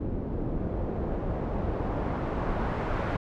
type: noise with low-pass filter sweep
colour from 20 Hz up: pink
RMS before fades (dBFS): -30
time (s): 0-3.17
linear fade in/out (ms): 10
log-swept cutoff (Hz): 380 to 1400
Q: 0.92
effects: none